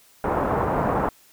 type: low-pass noise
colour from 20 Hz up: white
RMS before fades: -23 dBFS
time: 0.24-1.09 s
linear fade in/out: 2 ms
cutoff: 1100 Hz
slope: 24 dB/octave
effects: white hiss -55 dBFS RMS until 1.32 s